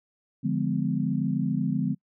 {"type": "chord", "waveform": "sine", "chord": "D diminished seventh", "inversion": "none", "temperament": "equal with one note detuned", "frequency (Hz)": [146.83, 174.61, 207.7, 253.2], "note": ["D3", "F3", "Ab3", "Cb4"], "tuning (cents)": [0, 0, 0, 43], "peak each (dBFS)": -29, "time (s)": [0.43, 1.95], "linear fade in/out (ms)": 20, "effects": ["noise-tail reverb RT60 0.1 s tail -26 dB re dry"]}